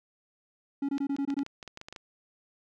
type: tone bursts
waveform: triangle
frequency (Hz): 278.7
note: C#4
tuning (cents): +9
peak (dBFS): -25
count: 7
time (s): 0.82-1.434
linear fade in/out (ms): 5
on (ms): 68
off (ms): 23
type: clicks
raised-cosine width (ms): 0.2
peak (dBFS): -25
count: 12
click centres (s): 0.981 / 1.165 / 1.303 / 1.391 / 1.464 / 1.628 / 1.677 / 1.774 / 1.814 / 1.885 / 1.926 / 1.962
effects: none